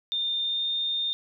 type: tone with pitch glide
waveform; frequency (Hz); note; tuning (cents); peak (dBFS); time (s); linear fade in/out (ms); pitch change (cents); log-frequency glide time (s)
sine; 3617 to 3638; A7 to A#7; +47 to -43; -25; 0.12-1.13; 0; +10; 0.42-0.64
effects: none